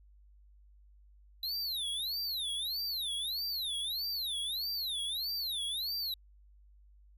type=tone with vibrato; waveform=square; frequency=3951 Hz; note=B7; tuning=in tune; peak=-34 dBFS; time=1.43-6.14 s; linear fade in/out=2 ms; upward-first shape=sine; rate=1.6 Hz; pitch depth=300 cents each way; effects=added 50 Hz sine -57 dBFS peak until 7.17 s